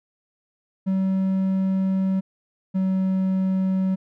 triangle tone pair in turn, 190.6 / 189.06 Hz, G3 / F#3, -48 / +38 cents, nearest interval unison, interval 14 cents, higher first, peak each -17 dBFS, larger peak neither, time 0.86-2.21 / 2.74-3.96 s, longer first, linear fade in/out 20 ms, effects none

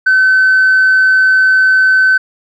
triangle tone with tanh clipping, 1525 Hz, G6, 48 cents flat, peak -6 dBFS, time 0.06-2.18 s, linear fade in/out 10 ms, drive 5 dB, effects none

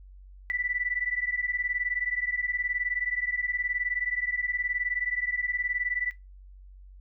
sine beating tone pair, 1963 / 1982 Hz, B6 / B6, -11 / +6 cents, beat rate 19 Hz, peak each -30 dBFS, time 0.5-6.11 s, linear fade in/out 0 ms, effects noise-tail reverb RT60 0.2 s tail -17 dB re dry + added 47 Hz sine -46 dBFS peak until 7 s

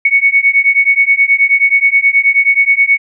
sine beating tone pair, 2217 / 2226.4 Hz, C#7 / C#7, 0 / +7 cents, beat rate 9.4 Hz, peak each -10 dBFS, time 0.05-2.98 s, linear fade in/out 5 ms, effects none

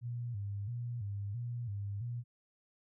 sine tone with vibrato, 110 Hz, A2, in tune, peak -36 dBFS, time 0.01-2.24 s, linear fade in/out 50 ms, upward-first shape square, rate 1.5 Hz, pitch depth 150 cents each way, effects none

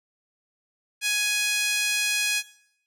5% pulse tone with high-pass filter, 834 Hz, G#5, 7 cents sharp, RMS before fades -25 dBFS, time 1.01-2.43 s, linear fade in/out 50 ms, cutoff 2100 Hz, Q 3.6, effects noise-tail reverb RT60 0.7 s tail -18 dB re dry

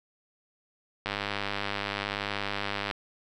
click train, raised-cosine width 0.3 ms, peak -14 dBFS, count 188, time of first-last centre 1.06-2.911 s, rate 101 Hz, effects none

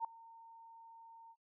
sine tone with ADSR envelope, 914 Hz, A#5, 34 cents flat, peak -32 dBFS, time 0-1.36 s, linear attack 46 ms, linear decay 3 ms, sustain -22 dB, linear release 54 ms, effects noise-tail reverb RT60 0.1 s tail -26 dB re dry

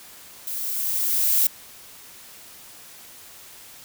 violet noise with level ramp, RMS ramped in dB -30 to -18 dBFS, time 0.47-1.47 s, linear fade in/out 2 ms, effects white hiss -45 dBFS RMS until 3.84 s

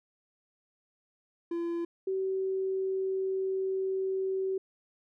triangle / sine tone pair in turn, 340 / 381.6 Hz, F4 / G4, -46 / -47 cents, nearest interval major second, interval 199 cents, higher second, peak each -28 dBFS, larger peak neither, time 1.51-1.85 / 2.07-4.58 s, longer second, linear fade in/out 5 ms, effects none

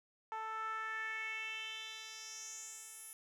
10% pulse tone with band-pass filter sweep, 440.7 Hz, A4, 3 cents sharp, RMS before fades -44 dBFS, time 0.32-3.13 s, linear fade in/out 0 ms, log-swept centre 970 to 11000 Hz, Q 3.7, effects none

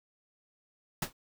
pink noise with exponential decay, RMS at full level -27 dBFS, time 1.02-1.13 s, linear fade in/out 5 ms, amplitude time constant 22 ms, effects none

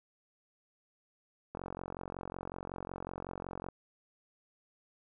click train, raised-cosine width 1 ms, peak -26 dBFS, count 98, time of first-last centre 1.55-3.687 s, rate 45.4 Hz, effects none

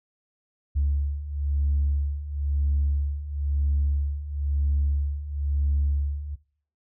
sine beating tone pair, 70.7 / 71.7 Hz, C#2 / D2, +35 / -41 cents, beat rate 1 Hz, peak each -27 / -23 dBFS, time 0.75-6.36 s, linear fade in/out 20 ms, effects noise-tail reverb RT60 0.5 s tail -21 dB re dry + tanh soft clip ceiling -16 dBFS

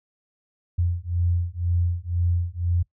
sine beating tone pair, 86.1 / 88.1 Hz, F2 / F2, -24 / +16 cents, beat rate 2 Hz, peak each -24 dBFS, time 0.78-2.83 s, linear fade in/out 10 ms, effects noise-tail reverb RT60 0.1 s tail -22 dB re dry

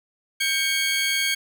30% pulse tone cluster, 1586 / 2230 / 3254 Hz, G6 / C#7 / G#7, +20 / +10 / -36 cents, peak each -26 / -21 / -23 dBFS, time 0.4-1.35 s, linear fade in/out 10 ms, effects none

